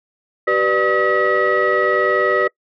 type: tone cluster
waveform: sine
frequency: 384 / 493.4 / 594 / 1272 / 1931 Hz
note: G4 / B4 / D5 / D#6 / B6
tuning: -36 / -2 / +20 / +38 / -39 cents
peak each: -19 dBFS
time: 0.47-2.48 s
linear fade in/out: 10 ms
effects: noise-tail reverb RT60 0.1 s tail -25 dB re dry + tanh soft clip ceiling -7 dBFS